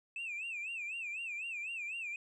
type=tone with vibrato; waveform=sine; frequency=2555 Hz; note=D#7; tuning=45 cents sharp; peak=-36 dBFS; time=0.16-2.16 s; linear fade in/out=2 ms; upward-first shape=sine; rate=4 Hz; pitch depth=150 cents each way; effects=tanh soft clip ceiling -36 dBFS